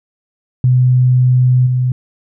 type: tone with level steps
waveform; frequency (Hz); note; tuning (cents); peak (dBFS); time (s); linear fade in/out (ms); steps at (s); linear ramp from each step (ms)
sine; 126.4; B2; +41; -7 / -11; 0.64-1.92; 2; 1.66; 10
effects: none